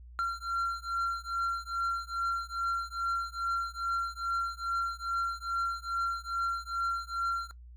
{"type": "beating tone pair", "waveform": "triangle", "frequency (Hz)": [1371, 1373.4], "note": ["F6", "F6"], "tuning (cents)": [-32, -29], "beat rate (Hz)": 2.4, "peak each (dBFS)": -31, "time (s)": [0.19, 7.51], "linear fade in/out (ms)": 0, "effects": ["noise-tail reverb RT60 0.1 s tail -18 dB re dry", "added 60 Hz sine -47 dBFS peak until 7.76 s"]}